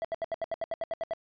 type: tone bursts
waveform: triangle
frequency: 659.3 Hz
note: E5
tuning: in tune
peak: -27 dBFS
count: 12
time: 0.02-1.135 s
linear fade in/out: 0 ms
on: 26 ms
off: 73 ms
effects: resampled to 11025 Hz